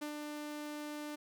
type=tone with ADSR envelope; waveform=sawtooth; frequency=297.7 Hz; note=D4; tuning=24 cents sharp; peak=-34 dBFS; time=0.01-1.16 s; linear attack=13 ms; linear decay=100 ms; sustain=-3 dB; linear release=13 ms; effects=none